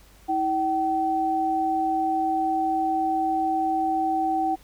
sine tone pair together, 322.1 / 766 Hz, E4 / G5, -40 / -40 cents, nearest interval octave + minor third, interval 1500 cents, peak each -27 / -22 dBFS, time 0.28-4.56 s, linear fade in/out 20 ms, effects added 50 Hz sine -53 dBFS peak until 4.63 s + pink hiss -55 dBFS RMS until 4.63 s

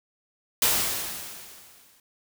white noise with exponential decay, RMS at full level -20 dBFS, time 0.62-2 s, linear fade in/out 2 ms, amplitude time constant 300 ms, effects none

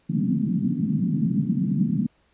white band-pass noise, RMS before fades -23 dBFS, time 0.09-2.07 s, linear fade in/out 10 ms, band 140 to 250 Hz, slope 48 dB/octave, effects pink hiss -64 dBFS RMS until 2.33 s + resampled to 8000 Hz

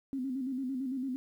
sine tone with vibrato, 261.6 Hz, C4, in tune, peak -32 dBFS, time 0.13-1.16 s, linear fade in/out 0 ms, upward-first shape square, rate 8.9 Hz, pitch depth 67 cents each way, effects 11-bit

